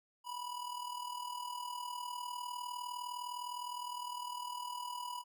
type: tone with amplitude modulation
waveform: square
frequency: 980 Hz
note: B5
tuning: 14 cents flat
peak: -38 dBFS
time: 0.24-5.24 s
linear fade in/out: 50 ms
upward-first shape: sine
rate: 39.7 Hz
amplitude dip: 65%
effects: none